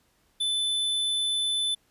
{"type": "tone", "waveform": "square", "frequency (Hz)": 3512, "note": "A7", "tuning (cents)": -4, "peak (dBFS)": -25, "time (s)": [0.4, 1.75], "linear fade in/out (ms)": 10, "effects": ["pink hiss -67 dBFS RMS until 1.9 s", "resampled to 32000 Hz"]}